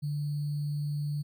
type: tone with sample-and-hold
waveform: sine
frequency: 146.83 Hz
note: D3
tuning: in tune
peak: -29 dBFS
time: 0.02-1.23 s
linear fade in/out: 20 ms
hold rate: 4410 Hz
effects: none